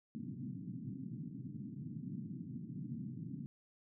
pink band-pass noise, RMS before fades -45 dBFS, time 0.15-3.46 s, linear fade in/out 0 ms, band 120 to 280 Hz, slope 48 dB/octave, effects none

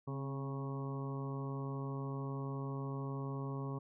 harmonic tone with a mistuned harmonic, 137.5 Hz, C#3, 14 cents flat, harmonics 1 / 2 / 3 / 4 / 5 / 6 / 7 / 8, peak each -39 / -45 / -47 / -53 / -57 / -57 / -53 / -50 dBFS, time 0.07-3.79 s, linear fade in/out 10 ms, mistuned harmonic 2, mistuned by -40 cents, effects none

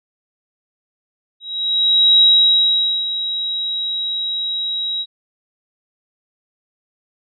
sine tone with ADSR envelope, 3841 Hz, B7, 49 cents flat, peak -7 dBFS, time 1.4-5.06 s, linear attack 810 ms, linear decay 840 ms, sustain -12 dB, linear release 52 ms, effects none

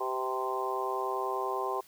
harmonic tone with a mistuned harmonic, 130 Hz, C3, 11 cents flat, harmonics 3 / 4 / 5 / 6 / 7 / 8, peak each -35 / -40 / -40 / -37 / -39 / -34 dBFS, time 0-1.81 s, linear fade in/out 10 ms, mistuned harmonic 4, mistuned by -33 cents, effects white hiss -58 dBFS RMS until 1.87 s

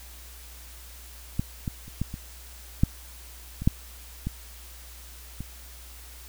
clicks, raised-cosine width 5 ms, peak -12 / -16 / -30 / -14 / -22 / -6 / -21 / -6 / -16 / -22 dBFS, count 10, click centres 1.395 / 1.678 / 1.88 / 2.016 / 2.141 / 2.835 / 3.62 / 3.675 / 4.27 / 5.406 s, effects added 60 Hz sine -45 dBFS peak until 6.28 s + white hiss -48 dBFS RMS until 6.28 s

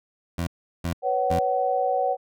20% pulse tone bursts, 85.6 Hz, F2, 34 cents flat, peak -20 dBFS, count 3, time 0.38-1.393 s, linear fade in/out 5 ms, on 91 ms, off 370 ms
sine chord, B suspended second, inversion none, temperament equal with one note detuned, 493.9 / 554.4 / 752.9 Hz, B4 / C#5 / F#5, 0 / 0 / +30 cents, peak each -27 / -26 / -23 dBFS, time 1.02-2.17 s, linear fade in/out 50 ms
effects none

